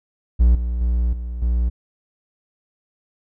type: tone with level steps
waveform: triangle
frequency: 59.5 Hz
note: A#1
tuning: 36 cents sharp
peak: -8 / -18 / -14 / -23 / -14 dBFS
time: 0.39-1.7 s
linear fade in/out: 20 ms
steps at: 0.55 / 0.81 / 1.13 / 1.42 s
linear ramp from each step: 2 ms
effects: none